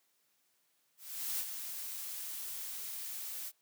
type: noise with ADSR envelope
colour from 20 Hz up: blue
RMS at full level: -35 dBFS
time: 0.97-3.52 s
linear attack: 420 ms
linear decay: 51 ms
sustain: -7 dB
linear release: 46 ms
effects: white hiss -75 dBFS RMS until 3.61 s + high-pass 150 Hz 12 dB/octave